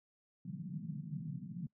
white band-pass noise, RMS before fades -43 dBFS, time 0.45-1.67 s, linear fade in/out 5 ms, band 140 to 200 Hz, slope 48 dB/octave, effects noise-tail reverb RT60 0.1 s tail -24 dB re dry

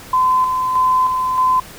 sine tone with tremolo, 1023 Hz, C6, 39 cents flat, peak -11 dBFS, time 0.13-1.6 s, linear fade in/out 5 ms, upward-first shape square, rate 1.6 Hz, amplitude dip 40%, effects pink hiss -37 dBFS RMS until 1.78 s

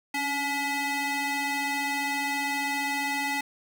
30% pulse ring-modulated tone, 571 Hz, D5, 49 cents flat, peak -21 dBFS, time 0.14-3.41 s, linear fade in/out 5 ms, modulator 1420 Hz, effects none

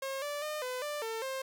sawtooth tone with pitch steps, 539 / 583 / 607 / 505 / 591 / 449.1 / 530 Hz, C#5 / D5 / D#5 / B4 / D5 / A4 / C5, -49 / -13 / -43 / +39 / +11 / +35 / +22 cents, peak -31 dBFS, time 0.02-1.42 s, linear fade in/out 5 ms, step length 200 ms, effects none

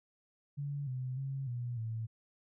sine tone with pitch steps, 142.7 / 128.1 / 135.7 / 121.4 / 112.4 Hz, D3 / C3 / C#3 / B2 / A2, -49 / -36 / -36 / -29 / +37 cents, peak -35 dBFS, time 0.57-2.07 s, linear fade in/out 20 ms, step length 300 ms, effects none

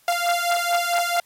sawtooth beating tone pair, 693 / 697.5 Hz, F5 / F5, -14 / -2 cents, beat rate 4.5 Hz, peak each -19 dBFS, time 0.08-1.2 s, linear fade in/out 2 ms, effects white hiss -58 dBFS RMS until 1.25 s + AAC 48 kbps

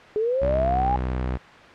sine linear sweep, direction up, 415.3 to 830.6 Hz, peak -20 dBFS, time 0.16-0.96 s, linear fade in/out 0 ms
sawtooth tone with pitch glide, 65.41 to 63.22 Hz, C2 to B1, 0 to +41 cents, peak -20 dBFS, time 0.41-1.38 s, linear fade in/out 20 ms, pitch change -59 cents, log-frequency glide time 0.62-0.93 s
effects white hiss -44 dBFS RMS until 1.74 s + low-pass 2000 Hz 12 dB/octave

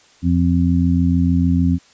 harmonic tone, 86.6 Hz, F2, 14 cents flat, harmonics 1 / 2 / 3, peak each -17 / -17 / -17 dBFS, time 0.22-1.79 s, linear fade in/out 50 ms, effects white hiss -51 dBFS RMS until 1.93 s + resampled to 16000 Hz

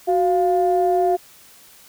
sine tone pair together, 369.2 / 697 Hz, F#4 / F5, -4 / -4 cents, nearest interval major seventh, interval 1100 cents, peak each -17 / -17 dBFS, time 0.07-1.17 s, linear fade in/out 20 ms, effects tanh soft clip ceiling -8 dBFS + white hiss -48 dBFS RMS until 1.88 s

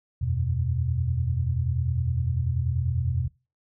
sine chord, E suspended second, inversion none, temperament equal, 82.41 / 92.5 / 123.47 Hz, E2 / F#2 / B2, 0 / 0 / 0 cents, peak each -27 / -30 / -26 dBFS, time 0.21-3.28 s, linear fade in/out 10 ms, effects noise-tail reverb RT60 0.3 s tail -22 dB re dry

